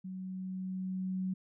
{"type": "tone with level ramp", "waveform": "sine", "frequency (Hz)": 186.9, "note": "F#3", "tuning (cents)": 18, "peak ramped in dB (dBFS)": [-39, -31], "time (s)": [0.04, 1.34], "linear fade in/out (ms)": 10, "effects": []}